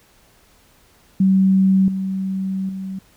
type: tone with level steps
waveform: sine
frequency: 191 Hz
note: G3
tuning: 45 cents flat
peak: -11 / -20 / -25 dBFS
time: 1.2-2.99 s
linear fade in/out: 5 ms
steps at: 1.88 / 2.69 s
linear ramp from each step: 2 ms
effects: pink hiss -54 dBFS RMS until 3.16 s